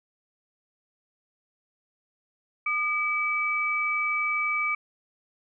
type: tone pair together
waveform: sine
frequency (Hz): 1216.3 / 2296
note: D#6 / D7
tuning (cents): -40 / -40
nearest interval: major seventh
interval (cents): 1100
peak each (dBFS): -29 / -25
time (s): 2.66-4.75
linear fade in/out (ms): 5
effects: none